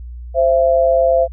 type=tone pair together; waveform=sine; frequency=523.3 / 672.1 Hz; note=C5 / E5; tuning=0 / +33 cents; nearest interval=major third; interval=433 cents; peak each=-13 dBFS; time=0.34-1.28 s; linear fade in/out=50 ms; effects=added 60 Hz sine -28 dBFS peak until 1.32 s